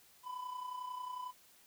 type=tone with amplitude modulation; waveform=triangle; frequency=1000 Hz; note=B5; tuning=21 cents sharp; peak=-36 dBFS; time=0.23-1.33 s; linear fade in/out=50 ms; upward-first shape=sine; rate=31.1 Hz; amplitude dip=60%; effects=white hiss -64 dBFS RMS until 1.66 s